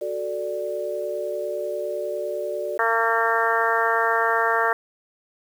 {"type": "chord", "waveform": "sine", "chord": "D major", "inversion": "first", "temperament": "equal", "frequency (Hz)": [370, 440, 587.3], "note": ["F#4", "A4", "D5"], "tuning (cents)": [0, 0, 0], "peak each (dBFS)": [-31, -31, -27], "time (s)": [0.01, 2.78], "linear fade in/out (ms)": 10}
{"type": "harmonic tone", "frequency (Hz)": 227.9, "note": "A#3", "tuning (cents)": -39, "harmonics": [2, 3, 4, 5, 6, 7, 8], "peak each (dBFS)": [-26, -26, -26, -26, -26, -26, -26], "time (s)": [2.79, 4.73], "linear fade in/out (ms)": 2}
{"effects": ["8-bit"]}